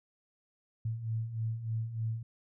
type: beating tone pair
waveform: sine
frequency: 110 / 113.3 Hz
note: A2 / A#2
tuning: 0 / -49 cents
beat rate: 3.3 Hz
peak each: -39 / -33 dBFS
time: 0.85-2.23 s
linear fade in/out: 5 ms
effects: none